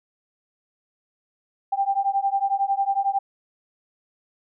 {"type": "beating tone pair", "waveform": "sine", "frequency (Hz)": [784, 795], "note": ["G5", "G5"], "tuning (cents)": [0, 24], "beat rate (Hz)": 11, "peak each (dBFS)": -23, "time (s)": [1.72, 3.19], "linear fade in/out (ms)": 10, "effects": []}